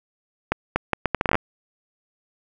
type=accelerating click train; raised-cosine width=0.5 ms; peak=-4 dBFS; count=12; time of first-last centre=0.52-1.354 s; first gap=240 ms; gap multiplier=0.72; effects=none